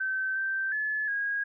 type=tone with pitch steps; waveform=sine; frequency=1541 / 1562 / 1720 / 1640 Hz; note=G6 / G6 / A6 / G#6; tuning=-30 / -7 / -40 / -22 cents; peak=-27 dBFS; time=0-1.44 s; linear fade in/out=10 ms; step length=360 ms; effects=none